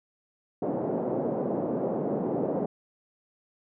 white band-pass noise, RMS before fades -29 dBFS, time 0.62-2.66 s, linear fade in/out 5 ms, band 160 to 600 Hz, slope 24 dB/octave, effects none

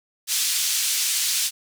white band-pass noise, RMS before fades -23 dBFS, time 0.27-1.51 s, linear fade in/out 50 ms, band 3100 to 8800 Hz, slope 12 dB/octave, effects none

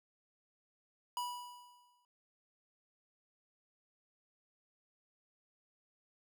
square tone with exponential decay, 978 Hz, B5, 17 cents flat, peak -35 dBFS, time 1.17-2.05 s, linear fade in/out 1 ms, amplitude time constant 190 ms, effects none

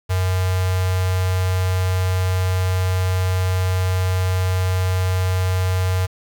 square tone with notch filter, 92.5 Hz, F#2, in tune, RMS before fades -19 dBFS, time 0.09-6.07 s, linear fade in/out 20 ms, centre 280 Hz, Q 1.5, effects 7-bit

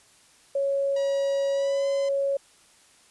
sine tone, 554 Hz, C#5, 1 cent flat, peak -22 dBFS, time 0.55-2.37 s, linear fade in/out 5 ms
10% pulse tone with pitch glide, 959 to 1021.9 Hz, A#5 to C6, +49 to -41 cents, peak -31 dBFS, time 0.96-2.09 s, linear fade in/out 5 ms, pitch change +110 cents, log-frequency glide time 1.52-1.87 s
effects white hiss -57 dBFS RMS until 3.1 s + resampled to 24000 Hz

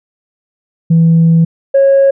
sine tone pair in turn, 164.81 / 548 Hz, E3 / C#5, 0 / -20 cents, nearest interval octave + major sixth, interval 2080 cents, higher second, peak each -3 dBFS, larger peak neither, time 0.9-1.45 / 1.74-2.11 s, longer first, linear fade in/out 10 ms, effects tanh soft clip ceiling -2 dBFS

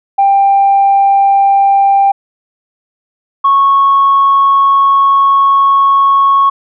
sine tone pair in turn, 791 / 1102.4 Hz, G5 / C#6, +15 / -10 cents, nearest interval tritone, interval 575 cents, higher second, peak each -4 dBFS, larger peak neither, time 0.18-2.12 / 3.44-6.5 s, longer second, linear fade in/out 10 ms, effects tanh soft clip ceiling -1 dBFS

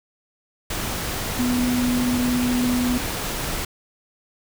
sine tone in noise, 246.9 Hz, B3, in tune, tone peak -19 dBFS, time 1.39-2.98 s, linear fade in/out 5 ms, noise pink, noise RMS -27 dBFS, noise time 0.7-3.65 s, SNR +5 dB, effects none

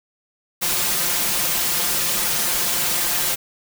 white noise with comb filter, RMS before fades -21 dBFS, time 0.61-3.36 s, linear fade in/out 20 ms, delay 5.7 ms, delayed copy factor +0.85, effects none

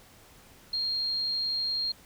sine tone, 4224 Hz, C8, 16 cents sharp, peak -27 dBFS, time 0.73-1.92 s, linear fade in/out 5 ms, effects pink hiss -55 dBFS RMS until 2.05 s

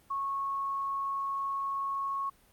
sine tone, 1100 Hz, C#6, 14 cents flat, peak -30 dBFS, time 0.1-2.3 s, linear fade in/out 10 ms, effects pink hiss -63 dBFS RMS until 2.52 s + Opus 32 kbps

